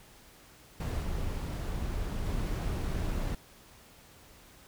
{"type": "noise with level steps", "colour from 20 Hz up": "brown", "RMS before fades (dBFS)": [-32, -34, -32], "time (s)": [0.8, 3.35], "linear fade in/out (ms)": 5, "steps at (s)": [1.02, 2.25], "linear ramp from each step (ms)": 10, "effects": ["pink hiss -56 dBFS RMS until 4.67 s"]}